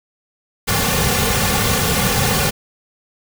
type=noise with comb filter; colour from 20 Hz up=pink; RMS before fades=-17 dBFS; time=0.67-2.51 s; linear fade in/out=20 ms; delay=3.1 ms; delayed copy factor=-0.95; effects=none